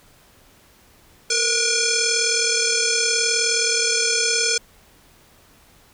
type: tone with frequency modulation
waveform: sine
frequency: 458.9 Hz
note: A#4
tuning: 27 cents flat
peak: -17 dBFS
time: 1.3-4.58 s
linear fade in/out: 5 ms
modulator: 957 Hz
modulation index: 7.3
effects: pink hiss -53 dBFS RMS until 5.93 s